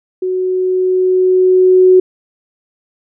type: tone with level ramp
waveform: sine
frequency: 370 Hz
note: F#4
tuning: in tune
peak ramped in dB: -14 to -3 dBFS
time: 0.22-2 s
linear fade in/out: 5 ms
effects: none